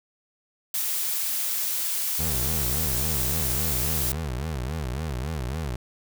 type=noise; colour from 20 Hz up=blue; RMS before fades=-27 dBFS; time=0.74-4.12 s; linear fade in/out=2 ms
type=tone with vibrato; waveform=25% pulse; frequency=70.2 Hz; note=C#2; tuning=22 cents sharp; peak=-24 dBFS; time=2.19-5.76 s; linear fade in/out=5 ms; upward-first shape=sine; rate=3.6 Hz; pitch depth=270 cents each way
effects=none